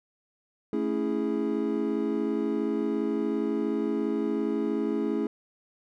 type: chord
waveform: triangle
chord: A major seventh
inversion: none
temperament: equal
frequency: 220 / 277.2 / 329.6 / 415.3 Hz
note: A3 / C#4 / E4 / G#4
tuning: 0 / 0 / 0 / 0 cents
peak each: -29 dBFS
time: 0.73-5.27 s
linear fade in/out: 2 ms
effects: none